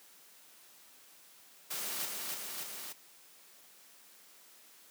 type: noise with echo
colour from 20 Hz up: white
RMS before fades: -38 dBFS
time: 1.7-2.06 s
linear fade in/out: 10 ms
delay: 290 ms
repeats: 3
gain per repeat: -2 dB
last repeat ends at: 2.93 s
effects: white hiss -59 dBFS RMS until 4.9 s + high-pass 200 Hz 12 dB/octave